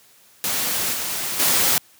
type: noise with level steps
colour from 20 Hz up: white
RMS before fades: -23 / -26 / -18 dBFS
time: 0.44-1.78 s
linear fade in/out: 0 ms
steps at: 0.93 / 1.39 s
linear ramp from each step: 10 ms
effects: white hiss -53 dBFS RMS until 1.99 s + high-pass 80 Hz 12 dB/octave